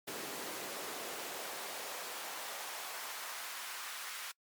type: noise with high-pass filter sweep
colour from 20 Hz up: pink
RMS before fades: -43 dBFS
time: 0.07-4.32 s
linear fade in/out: 10 ms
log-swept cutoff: 300 to 1400 Hz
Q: 1.1
effects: noise-tail reverb RT60 0.1 s tail -26 dB re dry + MP3 96 kbps